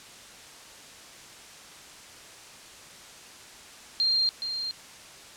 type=tone with echo; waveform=sine; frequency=4191 Hz; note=C8; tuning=2 cents sharp; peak=-21 dBFS; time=4-4.29 s; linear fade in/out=0 ms; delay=420 ms; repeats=1; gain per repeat=-8 dB; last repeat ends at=4.71 s; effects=white hiss -47 dBFS RMS until 5.36 s + low-pass 8000 Hz 12 dB/octave